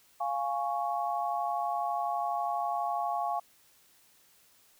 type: chord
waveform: sine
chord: Db major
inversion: first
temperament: equal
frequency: 698.5 / 830.6 / 1108.7 Hz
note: F5 / Ab5 / Db6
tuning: 0 / 0 / 0 cents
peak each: -32 / -33 / -35 dBFS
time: 0.2-3.4 s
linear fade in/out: 10 ms
effects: white hiss -63 dBFS RMS until 4.79 s